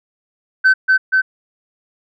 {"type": "tone with echo", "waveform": "sine", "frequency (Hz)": 1531, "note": "G6", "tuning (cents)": -41, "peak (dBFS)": -5, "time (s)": [0.64, 0.74], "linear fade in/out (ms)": 20, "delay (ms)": 240, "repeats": 2, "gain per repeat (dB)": -2, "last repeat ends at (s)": 1.22, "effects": ["tanh soft clip ceiling -6 dBFS"]}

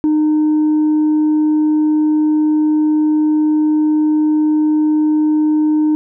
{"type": "tone with tanh clipping", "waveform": "sine", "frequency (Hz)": 306, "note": "D#4", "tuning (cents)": -29, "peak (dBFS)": -11, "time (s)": [0.04, 5.95], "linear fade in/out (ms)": 0, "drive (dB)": 1, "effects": []}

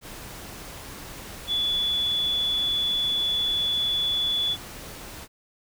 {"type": "tone in noise", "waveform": "sine", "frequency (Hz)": 3435, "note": "A7", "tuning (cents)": -42, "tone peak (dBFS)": -22, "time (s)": [1.47, 4.57], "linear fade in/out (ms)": 50, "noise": "pink", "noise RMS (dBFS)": -40, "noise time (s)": [0.01, 5.28], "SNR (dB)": 15, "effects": []}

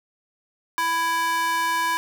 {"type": "tone with high-pass filter", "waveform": "square", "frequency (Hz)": 331.2, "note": "E4", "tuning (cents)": 8, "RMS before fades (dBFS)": -23, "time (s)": [0.78, 1.97], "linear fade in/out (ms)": 0, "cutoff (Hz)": 1200, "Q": 8.6, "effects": []}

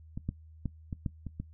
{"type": "clicks", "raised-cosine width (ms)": 5, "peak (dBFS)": [-24, -19, -20, -24, -19, -26, -23], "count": 7, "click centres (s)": [0.175, 0.29, 0.657, 0.928, 1.062, 1.267, 1.4], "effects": ["noise-tail reverb RT60 0.1 s tail -18 dB re dry", "added 79 Hz sine -50 dBFS peak until 1.53 s"]}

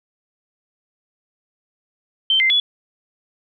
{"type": "tone with pitch steps", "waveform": "sine", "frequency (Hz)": [3112, 2083, 3409], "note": ["G7", "C7", "G#7"], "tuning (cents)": [-13, -8, 45], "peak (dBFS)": -13, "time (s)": [2.3, 2.6], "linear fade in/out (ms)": 2, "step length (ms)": 100, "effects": []}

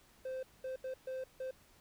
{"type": "tone bursts at uneven times", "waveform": "triangle", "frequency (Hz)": 520, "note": "C5", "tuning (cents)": -11, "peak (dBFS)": -36, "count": 5, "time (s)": [[0.25, 0.43], [0.64, 0.76], [0.84, 0.94], [1.07, 1.24], [1.4, 1.51]], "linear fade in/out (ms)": 5, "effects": ["pink hiss -65 dBFS RMS until 1.8 s"]}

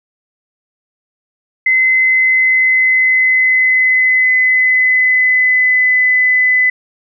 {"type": "tone with pitch glide", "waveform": "sine", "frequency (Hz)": [2049, 2009], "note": ["C7", "B6"], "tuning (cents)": [-37, 29], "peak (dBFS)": -8, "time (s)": [1.66, 6.7], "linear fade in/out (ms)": 5, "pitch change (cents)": -34, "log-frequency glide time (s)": [1.91, 6], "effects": []}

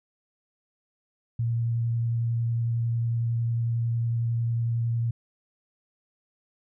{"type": "tone with vibrato", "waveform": "sine", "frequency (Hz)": 116.54, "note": "A#2", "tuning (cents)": 0, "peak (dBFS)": -23, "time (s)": [1.39, 5.11], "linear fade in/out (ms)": 5, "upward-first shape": "triangle", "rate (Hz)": 11, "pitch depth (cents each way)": 13, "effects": []}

